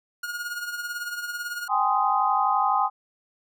45% pulse tone with tremolo, 1433 Hz, F6, 44 cents sharp, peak -27 dBFS, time 0.23-1.68 s, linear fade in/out 5 ms, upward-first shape triangle, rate 18 Hz, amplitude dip 65%
sine chord, Ab major seventh, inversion third, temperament just, 778.7 / 830.6 / 1038.3 / 1245.9 Hz, G5 / Ab5 / C6 / Eb6, -12 / 0 / -14 / +2 cents, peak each -25 dBFS, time 1.68-2.9 s, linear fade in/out 50 ms
effects none

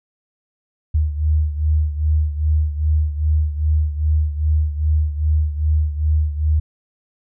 sine beating tone pair, 76 / 78.5 Hz, D#2 / D#2, -40 / +16 cents, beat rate 2.5 Hz, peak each -16 / -21 dBFS, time 0.94-6.6 s, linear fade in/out 10 ms, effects none

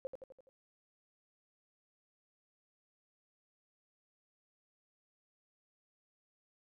sine tone with echo, 528 Hz, C5, 16 cents sharp, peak -36 dBFS, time 0.05-0.07 s, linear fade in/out 0 ms, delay 84 ms, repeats 5, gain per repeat -5 dB, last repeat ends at 0.49 s, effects none

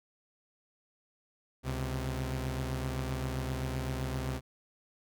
sawtooth tone pair together, 68.6 / 129.5 Hz, C#2 / C3, -17 / -17 cents, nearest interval major seventh, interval 1100 cents, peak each -32 / -31 dBFS, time 1.63-4.41 s, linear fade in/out 50 ms, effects none

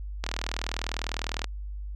click train, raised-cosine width 0.2 ms, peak -12 dBFS, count 49, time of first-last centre 0.24-1.443 s, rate 39.9 Hz, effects added 50 Hz sine -33 dBFS peak until 1.95 s

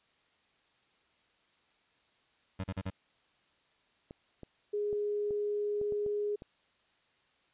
25% pulse tone bursts, 95 Hz, F#2, 46 cents sharp, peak -30 dBFS, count 4, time 2.59-2.904 s, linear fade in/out 10 ms, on 50 ms, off 38 ms
clicks, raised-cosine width 2 ms, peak -32 dBFS, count 8, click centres 4.109 / 4.433 / 4.929 / 5.308 / 5.814 / 5.923 / 6.063 / 6.421 s
sine tone, 414.4 Hz, G#4, 4 cents flat, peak -30 dBFS, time 4.73-6.36 s, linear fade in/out 10 ms
effects white hiss -70 dBFS RMS until 7.53 s + resampled to 8000 Hz

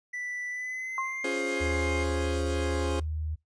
triangle tone with pitch glide, 1975.5 to 2117 Hz, B6 to C7, 0 to +20 cents, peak -31 dBFS, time 0.13-2.04 s, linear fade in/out 10 ms, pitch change +120 cents, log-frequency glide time 0.49-1.26 s
sine tone with exponential decay, 1069 Hz, C6, 37 cents sharp, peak -26 dBFS, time 0.98-1.39 s, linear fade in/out 1 ms, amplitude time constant 87 ms
40% pulse chord, Db major seventh, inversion none, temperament equal, 277.2 / 349.2 / 415.3 / 523.3 Hz, Db4 / F4 / Ab4 / C5, 0 / 0 / 0 / 0 cents, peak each -34 dBFS, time 1.24-3 s, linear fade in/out 5 ms
sine tone, 77.78 Hz, D#2, in tune, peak -29 dBFS, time 1.6-3.36 s, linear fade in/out 20 ms
effects noise-tail reverb RT60 0.2 s tail -24 dB re dry + resampled to 22050 Hz

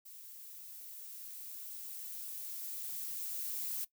violet noise with level ramp, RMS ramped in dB -52 to -38 dBFS, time 0.05-3.85 s, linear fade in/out 10 ms, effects noise-tail reverb RT60 0.1 s tail -18 dB re dry

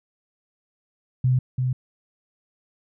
sine tone with echo, 127.6 Hz, C3, 43 cents flat, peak -16 dBFS, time 1.24-1.39 s, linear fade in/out 5 ms, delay 340 ms, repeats 1, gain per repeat -4 dB, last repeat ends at 1.73 s, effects none

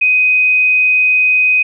sine tone, 2506 Hz, D#7, 12 cents sharp, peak -8 dBFS, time 0.01-1.63 s, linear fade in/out 10 ms, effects none

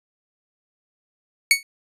sawtooth tone with exponential decay, 2225 Hz, C#7, 6 cents sharp, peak -5 dBFS, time 1.51-1.63 s, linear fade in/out 1 ms, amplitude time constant 26 ms, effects resampled to 32000 Hz

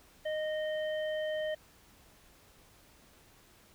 harmonic tone, 618 Hz, D#5, 12 cents flat, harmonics 1 / 3 / 5, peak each -32 / -42 / -46 dBFS, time 0.25-1.55 s, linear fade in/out 10 ms, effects pink hiss -61 dBFS RMS until 3.74 s

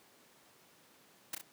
white noise with echo, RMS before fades -37 dBFS, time 1.33-1.35 s, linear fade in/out 5 ms, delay 32 ms, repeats 2, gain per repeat -5 dB, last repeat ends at 1.414 s, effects pink hiss -63 dBFS RMS until 1.52 s + high-pass 200 Hz 12 dB/octave

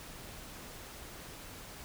silence, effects pink hiss -48 dBFS RMS until 1.84 s

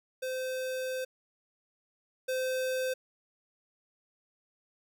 square tone pair in turn, 516 / 516 Hz, C5 / C5, -24 / -24 cents, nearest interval unison, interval 0 cents, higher neither, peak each -33 / -30 dBFS, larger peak second, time 0.22-1.05 / 2.28-2.94 s, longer first, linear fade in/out 10 ms, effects none

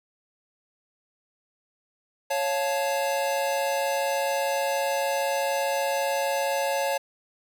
square chord, Db augmented, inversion none, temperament equal with one note detuned, 554.4 / 698.5 / 871.9 Hz, Db5 / F5 / A5, 0 / 0 / -16 cents, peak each -27 / -32 / -30 dBFS, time 2.3-6.98 s, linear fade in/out 10 ms, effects none

